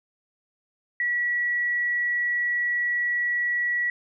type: tone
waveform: sine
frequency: 1935 Hz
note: B6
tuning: 36 cents flat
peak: -22 dBFS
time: 1-3.9 s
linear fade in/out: 2 ms
effects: none